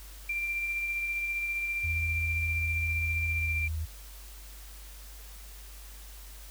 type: tone with tremolo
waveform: sine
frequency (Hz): 2366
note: D7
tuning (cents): +12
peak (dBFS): -28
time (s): 0.29-3.68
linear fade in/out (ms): 5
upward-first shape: sine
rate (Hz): 15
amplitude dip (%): 30
type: tone with pitch glide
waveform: sine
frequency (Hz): 82.5 to 79.19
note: E2 to D#2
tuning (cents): +2 to +31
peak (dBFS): -30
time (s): 1.83-3.86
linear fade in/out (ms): 20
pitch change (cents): -71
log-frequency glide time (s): 3.34-3.68
effects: added 50 Hz sine -45 dBFS peak until 6.5 s + white hiss -51 dBFS RMS until 6.5 s